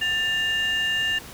sine tone pair together, 1777 / 2813 Hz, A6 / F7, +17 / +12 cents, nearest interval minor sixth, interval 795 cents, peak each -22 dBFS, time 0.01-1.19 s, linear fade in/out 10 ms, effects tanh soft clip ceiling -18 dBFS + pink hiss -41 dBFS RMS until 1.33 s

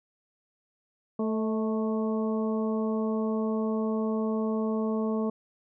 harmonic tone with a mistuned harmonic, 220 Hz, A3, in tune, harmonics 1 / 2 / 3 / 4 / 5, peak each -27 / -31 / -37 / -43 / -40 dBFS, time 1.19-5.3 s, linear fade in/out 5 ms, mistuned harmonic 3, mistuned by -38 cents, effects none

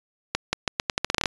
accelerating click train, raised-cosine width 0.2 ms, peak -4 dBFS, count 13, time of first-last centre 0.35-1.258 s, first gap 180 ms, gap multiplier 0.82, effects resampled to 22050 Hz

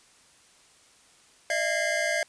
square tone cluster, 608 / 667 / 1630 / 2094 Hz, D#5 / E5 / G#6 / C7, -40 / +20 / -33 / +1 cents, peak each -31 dBFS, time 1.5-2.23 s, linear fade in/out 2 ms, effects white hiss -58 dBFS RMS until 2.28 s + resampled to 22050 Hz

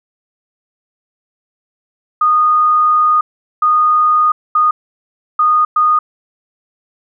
sine tone bursts at uneven times, 1232 Hz, D#6, 17 cents flat, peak -8 dBFS, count 5, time 2.21-3.21 / 3.62-4.32 / 4.55-4.71 / 5.39-5.65 / 5.76-5.99 s, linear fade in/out 5 ms, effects none

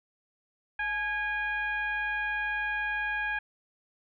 sine tone with frequency modulation, 1647 Hz, G#6, 15 cents flat, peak -28 dBFS, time 0.79-3.39 s, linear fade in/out 5 ms, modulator 798 Hz, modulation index 0.85, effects none

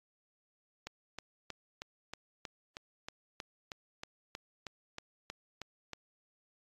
click train, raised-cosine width 0.2 ms, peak -24 dBFS, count 17, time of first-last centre 0.87-5.933 s, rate 3.16 Hz, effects AAC 32 kbps

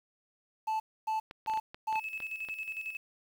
triangle tone bursts, 876 Hz, A5, 8 cents flat, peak -27 dBFS, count 4, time 0.67-2 s, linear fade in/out 10 ms, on 130 ms, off 270 ms
clicks, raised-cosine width 0.3 ms, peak -28 dBFS, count 10, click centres 1.311 / 1.462 / 1.498 / 1.537 / 1.574 / 1.745 / 1.927 / 1.957 / 2.203 / 2.487 s
sine tone with tremolo, 2598 Hz, E7, 26 cents flat, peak -34 dBFS, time 1.95-2.97 s, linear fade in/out 5 ms, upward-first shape square, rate 11 Hz, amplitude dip 60%
effects 9-bit

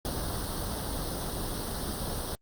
pink noise with comb filter, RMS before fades -33 dBFS, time 0.05-2.35 s, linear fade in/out 0 ms, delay 0.21 ms, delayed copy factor +0.8, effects Opus 48 kbps

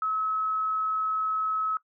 sine tone, 1288 Hz, E6, 41 cents flat, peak -25 dBFS, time 0.02-1.77 s, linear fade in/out 2 ms, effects noise-tail reverb RT60 0.1 s tail -17 dB re dry

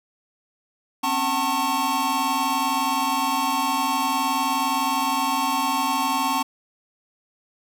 square tone cluster, 254.2 / 273.7 / 754 / 894 / 1088 Hz, C4 / C#4 / F#5 / A5 / C#6, -50 / -22 / +32 / +27 / -33 cents, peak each -33 / -31 / -31 / -25 / -26 dBFS, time 1.03-6.43 s, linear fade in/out 10 ms, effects none

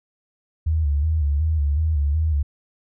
sine tone with vibrato, 75.5 Hz, D2, 48 cents sharp, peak -17 dBFS, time 0.66-2.43 s, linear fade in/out 10 ms, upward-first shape square, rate 2.7 Hz, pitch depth 85 cents each way, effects none

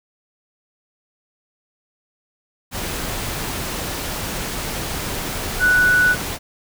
sine tone in noise, 1480 Hz, F#6, in tune, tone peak -12 dBFS, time 5.59-6.16 s, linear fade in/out 50 ms, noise pink, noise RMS -26 dBFS, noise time 2.71-6.39 s, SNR +11 dB, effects none

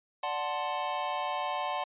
square chord, D dominant seventh, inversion none, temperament equal, 587.3 / 740 / 880 / 1046.5 Hz, D5 / F#5 / A5 / C6, 0 / 0 / 0 / 0 cents, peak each -39 / -36 / -37 / -36 dBFS, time 0.23-1.84 s, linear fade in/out 5 ms, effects resampled to 8000 Hz

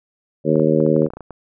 harmonic tone, 77.78 Hz, D#2, in tune, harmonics 2 / 3 / 4 / 5 / 6 / 7, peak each -20 / -20 / -20 / -20 / -20 / -20 dBFS, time 0.44-1.09 s, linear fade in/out 50 ms
clicks, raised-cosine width 1 ms, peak -20 dBFS, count 12, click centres 0.557 / 0.597 / 0.803 / 0.864 / 0.964 / 1.021 / 1.064 / 1.104 / 1.136 / 1.17 / 1.207 / 1.307 s
effects none

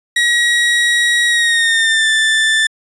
30% pulse tone with pitch glide, 1906 to 1768.1 Hz, A#6 to A6, +38 to +8 cents, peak -8 dBFS, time 0.16-2.67 s, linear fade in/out 5 ms, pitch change -130 cents, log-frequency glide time 1.27-2.09 s, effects resampled to 22050 Hz

